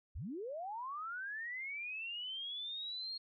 sine linear sweep, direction up, 44.96 to 4296 Hz, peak -40 dBFS, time 0.15-3.18 s, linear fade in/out 10 ms, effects none

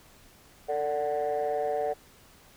sine tone cluster, 448 / 585 / 743 Hz, A4 / D5 / F#5, +31 / -7 / +7 cents, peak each -29 dBFS, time 0.68-1.94 s, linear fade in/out 20 ms, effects tanh soft clip ceiling -22 dBFS + pink hiss -56 dBFS RMS until 2.56 s

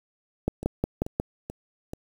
two click trains, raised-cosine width 2 ms, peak -21 / -10 dBFS, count 4 / 5, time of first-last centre 0.63-1.934 / 0.48-1.199 s, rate 2.3 / 5.56 Hz, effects 7-bit

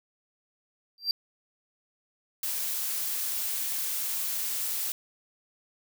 triangle tone with exponential growth, 4714 Hz, D8, 6 cents sharp, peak -18 dBFS, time 0.98-1.11 s, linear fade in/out 1 ms, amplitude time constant 28 ms
blue noise, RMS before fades -31 dBFS, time 2.43-4.92 s, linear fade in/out 2 ms
effects none

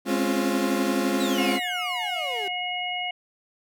35% pulse chord, Db major seventh, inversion second, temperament equal with one note detuned, 207.7 / 261.6 / 273.4 / 349.2 Hz, Ab3 / C4 / Db4 / F4, 0 / 0 / -24 / 0 cents, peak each -26 dBFS, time 0.05-1.6 s, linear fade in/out 50 ms
35% pulse exponential sweep, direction down, 4071 to 377.8 Hz, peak -31 dBFS, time 1.2-2.48 s, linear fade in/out 2 ms
harmonic tone, 722 Hz, F#5, 43 cents flat, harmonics 1 / 3 / 4, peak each -31 / -31 / -31 dBFS, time 1.38-3.11 s, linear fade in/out 5 ms
effects none

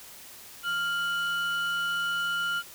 triangle tone pair together, 1396.9 / 2960 Hz, F6 / F#7, 0 / 0 cents, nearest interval octave + minor second, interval 1300 cents, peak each -24 / -31 dBFS, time 0.63-2.63 s, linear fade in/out 50 ms, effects tanh soft clip ceiling -22 dBFS + white hiss -47 dBFS RMS until 2.74 s

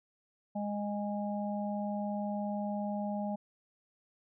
harmonic tone, 205.7 Hz, G#3, 16 cents flat, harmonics 1 / 3 / 4, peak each -34 / -39 / -40 dBFS, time 0.55-3.36 s, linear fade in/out 10 ms, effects none

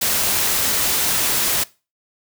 white noise, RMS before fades -19 dBFS, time 0.01-1.64 s, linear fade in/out 10 ms, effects noise-tail reverb RT60 0.3 s tail -21 dB re dry

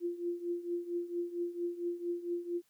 sine tone with tremolo, 347.4 Hz, F4, 9 cents flat, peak -30 dBFS, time 0-2.62 s, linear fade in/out 50 ms, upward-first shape triangle, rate 4.4 Hz, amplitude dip 85%, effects white hiss -73 dBFS RMS until 2.69 s

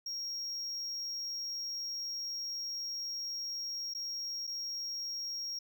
triangle tone with dropouts, 5588 Hz, F8, in tune, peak -35 dBFS, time 0.06-5.59 s, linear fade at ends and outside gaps 5 ms, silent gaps 3.938-3.948 / 4.47-4.474 s, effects none

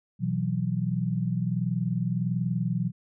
sine chord, B suspended fourth, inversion none, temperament equal, 123.47 / 164.81 / 185 Hz, B2 / E3 / F#3, 0 / 0 / 0 cents, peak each -29 dBFS, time 0.19-2.92 s, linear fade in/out 50 ms, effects none

